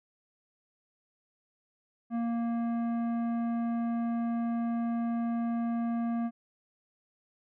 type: tone with tanh clipping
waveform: sine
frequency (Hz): 233.1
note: A#3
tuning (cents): 0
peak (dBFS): -30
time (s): 2.1-6.31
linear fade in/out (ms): 50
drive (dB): 12
effects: none